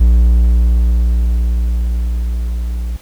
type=tone with level ramp; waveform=triangle; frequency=58.7 Hz; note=A#1; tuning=13 cents sharp; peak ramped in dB=-3 to -15 dBFS; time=0-2.97 s; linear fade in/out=10 ms; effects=pink hiss -43 dBFS RMS until 3.01 s